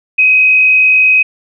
sine tone with frequency modulation, 2526 Hz, D#7, 26 cents sharp, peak -5 dBFS, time 0.18-1.23 s, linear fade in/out 10 ms, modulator 51.1 Hz, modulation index 0.56, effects none

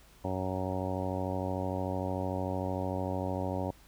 harmonic tone, 93.3 Hz, F#2, 15 cents sharp, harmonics 1 / 2 / 3 / 4 / 5 / 6 / 7 / 8 / 9 / 10, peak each -36 / -39 / -38 / -42 / -43 / -38 / -43 / -42 / -45 / -43 dBFS, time 0.24-3.71 s, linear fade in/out 5 ms, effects added 50 Hz sine -60 dBFS peak until 3.87 s + pink hiss -60 dBFS RMS until 3.87 s

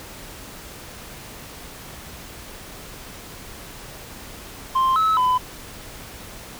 sine tone with pitch steps, 1050 / 1296 / 1006 Hz, C6 / E6 / B5, +6 / -30 / +32 cents, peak -13 dBFS, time 4.75-5.38 s, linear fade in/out 10 ms, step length 210 ms, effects tanh soft clip ceiling -15 dBFS + pink hiss -39 dBFS RMS until 6.59 s

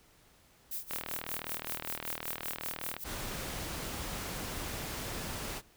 violet noise with tremolo, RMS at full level -37 dBFS, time 0.71-3.04 s, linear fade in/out 2 ms, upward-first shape sine, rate 5.2 Hz, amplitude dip 90%
click train, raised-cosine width 0.3 ms, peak -21 dBFS, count 82, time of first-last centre 0.91-2.966 s, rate 39.4 Hz
pink noise, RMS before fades -39 dBFS, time 3.03-5.62 s, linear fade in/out 50 ms
effects pink hiss -63 dBFS RMS until 5.76 s

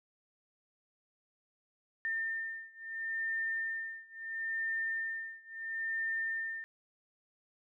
sine beating tone pair, 1805 / 1805.74 Hz, A6 / A6, +44 / +44 cents, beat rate 0.74 Hz, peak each -37 / -38 dBFS, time 2.05-6.64 s, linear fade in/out 0 ms, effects none

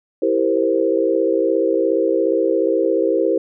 sine chord, C dominant seventh, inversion first, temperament equal, 329.6 / 392 / 466.2 / 523.3 Hz, E4 / G4 / Bb4 / C5, 0 / 0 / 0 / 0 cents, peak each -20 dBFS, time 0.22-3.38 s, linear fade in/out 5 ms, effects none

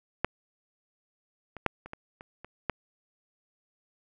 clicks, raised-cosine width 0.5 ms, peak -9 / -26 / -8 / -28 / -23 / -29 / -28 / -12 dBFS, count 8, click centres 0.246 / 1.567 / 1.663 / 1.86 / 1.934 / 2.209 / 2.446 / 2.697 s, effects none

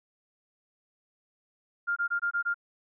sine tone bursts, 1402 Hz, F6, 6 cents sharp, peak -25 dBFS, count 6, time 1.87-2.544 s, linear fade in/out 20 ms, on 94 ms, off 22 ms, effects none

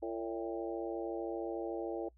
harmonic tone with a mistuned harmonic, 113.5 Hz, A#2, 46 cents flat, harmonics 3 / 4 / 5 / 6 / 7, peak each -39 / -41 / -43 / -45 / -46 dBFS, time 0.02-2.09 s, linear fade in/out 10 ms, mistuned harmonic 6, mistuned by -56 cents, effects noise-tail reverb RT60 0.1 s tail -24 dB re dry + added 60 Hz sine -61 dBFS peak until 2.17 s

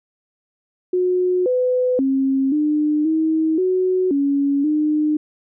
sine tone with pitch steps, 363.7 / 503 / 268.6 / 301 / 317.9 / 370.1 / 280.9 / 303.5 Hz, F#4 / B4 / C4 / D4 / D#4 / F#4 / C#4 / D#4, -30 / +32 / +46 / +43 / +37 / 0 / +23 / -43 cents, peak -15 dBFS, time 0.93-5.17 s, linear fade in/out 5 ms, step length 530 ms, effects none

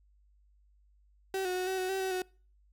35% pulse tone with pitch steps, 383.3 / 365.1 / 367.4 / 378.4 / 370.5 / 384.1 / 378.7 / 368.4 Hz, G4 / F#4 / F#4 / F#4 / F#4 / G4 / F#4 / F#4, -39 / -23 / -12 / +39 / +2 / -35 / +40 / -7 cents, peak -29 dBFS, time 1.34-2.22 s, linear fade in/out 2 ms, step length 110 ms, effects noise-tail reverb RT60 0.4 s tail -25 dB re dry + added 50 Hz sine -62 dBFS peak until 2.72 s

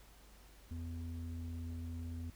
square tone with low-pass filter, 83 Hz, E2, 12 cents sharp, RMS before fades -43 dBFS, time 0.71-2.3 s, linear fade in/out 0 ms, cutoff 200 Hz, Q 4.2, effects added 50 Hz sine -59 dBFS peak until 2.35 s + pink hiss -63 dBFS RMS until 2.35 s

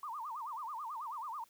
sine tone with vibrato, 1046.5 Hz, C6, in tune, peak -39 dBFS, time 0.03-1.44 s, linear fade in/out 2 ms, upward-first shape sine, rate 9.2 Hz, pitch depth 290 cents each way, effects white hiss -67 dBFS RMS until 1.49 s

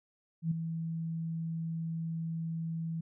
sine tone with ADSR envelope, 163.8 Hz, E3, 11 cents flat, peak -25 dBFS, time 0.42-3.01 s, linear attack 92 ms, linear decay 6 ms, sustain -8 dB, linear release 8 ms, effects none

